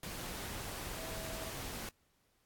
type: tone in noise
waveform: sine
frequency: 649 Hz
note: E5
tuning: 27 cents flat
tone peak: -47 dBFS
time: 0.98-1.5 s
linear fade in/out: 2 ms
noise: pink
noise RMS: -43 dBFS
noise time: 0.03-1.89 s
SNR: -7 dB
effects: pink hiss -75 dBFS RMS until 2.45 s + AAC 64 kbps